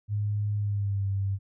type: tone with pitch glide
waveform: sine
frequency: 103.83 to 98.12 Hz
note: G#2 to G2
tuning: 0 to +2 cents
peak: -25 dBFS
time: 0.08-1.39 s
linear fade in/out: 50 ms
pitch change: -98 cents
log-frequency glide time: 0.56-1.07 s
effects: none